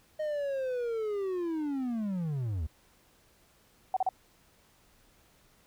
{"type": "linear sweep", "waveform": "triangle", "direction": "down", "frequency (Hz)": [622.3, 69.9], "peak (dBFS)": -28, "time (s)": [0.19, 2.67], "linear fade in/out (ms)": 10}
{"type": "tone bursts", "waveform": "sine", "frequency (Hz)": 753, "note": "F#5", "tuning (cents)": 30, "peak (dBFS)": -24, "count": 3, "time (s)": [3.94, 4.09], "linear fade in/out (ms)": 2, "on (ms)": 26, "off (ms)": 36}
{"effects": ["pink hiss -64 dBFS RMS until 5.66 s"]}